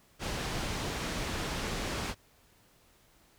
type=low-pass noise; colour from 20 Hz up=pink; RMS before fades=-35 dBFS; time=0.19-2.15 s; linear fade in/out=50 ms; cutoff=6500 Hz; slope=12 dB/octave; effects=pink hiss -64 dBFS RMS until 3.38 s